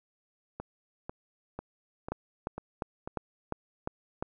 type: two click trains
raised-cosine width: 1 ms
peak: -23 / -18 dBFS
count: 6 / 7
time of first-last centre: 0.6-3.075 / 2.12-4.225 s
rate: 2.02 / 2.85 Hz
effects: none